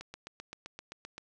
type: click train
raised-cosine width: 0.2 ms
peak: -26 dBFS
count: 10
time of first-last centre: 0.01-1.18 s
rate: 7.69 Hz
effects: none